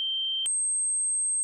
sine tone pair in turn, 3136 / 8372 Hz, G7 / C9, 0 / 0 cents, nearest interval octave + perfect fourth, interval 1700 cents, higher second, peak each -26 / -24 dBFS, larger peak second, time 0-0.46 / 0.46-1.43 s, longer second, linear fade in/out 0 ms, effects none

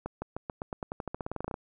accelerating click train, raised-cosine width 1 ms, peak -20 dBFS, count 20, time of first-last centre 0.06-1.542 s, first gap 160 ms, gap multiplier 0.91, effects none

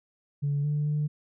sine tone with pitch steps, 143.3 / 148.1 / 149.3 Hz, D3 / D3 / D3, -42 / +15 / +29 cents, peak -23 dBFS, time 0.42-1.08 s, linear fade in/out 20 ms, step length 220 ms, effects tanh soft clip ceiling -21 dBFS

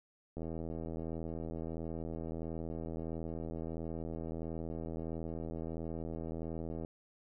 click train, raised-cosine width 2 ms, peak -28 dBFS, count 529, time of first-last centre 0.37-6.849 s, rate 81.5 Hz, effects none

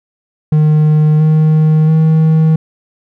triangle tone with pitch steps, 153.1 / 155.87 / 158.68 Hz, D#3 / D#3 / D#3, -28 / +3 / +34 cents, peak -4 dBFS, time 0.52-2.56 s, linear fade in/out 5 ms, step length 680 ms, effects none

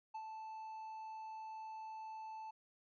triangle tone with ADSR envelope, 878 Hz, A5, 4 cents flat, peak -40 dBFS, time 0.14-2.51 s, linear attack 11 ms, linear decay 63 ms, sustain -4 dB, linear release 9 ms, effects resampled to 16000 Hz

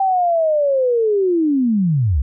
sine linear sweep, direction down, 784 to 58.27 Hz, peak -13 dBFS, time 0-2.22 s, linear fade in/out 5 ms, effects none

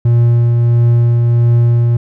triangle tone with tremolo, 118.5 Hz, A#2, 29 cents sharp, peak -4 dBFS, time 0.05-1.97 s, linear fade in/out 5 ms, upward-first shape triangle, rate 1.5 Hz, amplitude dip 25%, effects none

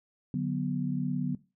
sine chord, B minor, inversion first, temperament equal with one note detuned, 147.51 / 185 / 246.9 Hz, D3 / F#3 / B3, +8 / 0 / 0 cents, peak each -32 dBFS, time 0.34-1.35 s, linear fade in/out 2 ms, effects noise-tail reverb RT60 0.3 s tail -20 dB re dry

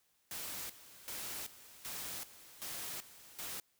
white noise with tremolo, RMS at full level -43 dBFS, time 0.31-3.6 s, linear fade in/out 2 ms, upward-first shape square, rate 1.3 Hz, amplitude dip 80%, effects white hiss -75 dBFS RMS until 3.79 s

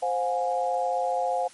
sine chord, F minor, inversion second, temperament equal with one note detuned, 523.3 / 716 / 830.6 Hz, C5 / F5 / Ab5, 0 / +43 / 0 cents, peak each -28 / -26 / -30 dBFS, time 0.02-1.48 s, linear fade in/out 10 ms, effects white hiss -51 dBFS RMS until 1.53 s + MP3 48 kbps

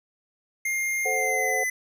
square tone with pitch glide, 2118 to 2015 Hz, C7 to B6, +21 to +34 cents, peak -25 dBFS, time 0.65-1.7 s, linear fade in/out 5 ms, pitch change -87 cents, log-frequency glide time 1.11-1.54 s
sine chord, F# diminished, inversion first, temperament equal with one note detuned, 437.2 / 523.3 / 740 Hz, A4 / C5 / F#5, -11 / 0 / 0 cents, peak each -31 / -30 / -29 dBFS, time 1.05-1.64 s, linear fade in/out 10 ms
effects none

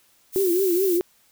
violet noise, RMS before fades -29 dBFS, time 0.32-1.01 s, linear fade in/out 50 ms
sine tone with vibrato, 366.7 Hz, F#4, 15 cents flat, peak -18 dBFS, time 0.36-1.01 s, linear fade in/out 0 ms, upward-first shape triangle, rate 4.7 Hz, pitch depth 150 cents each way
effects white hiss -60 dBFS RMS until 1.31 s

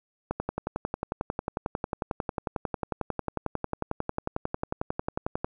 click train, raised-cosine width 1 ms, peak -14 dBFS, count 58, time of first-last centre 0.31-5.445 s, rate 11.1 Hz, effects none

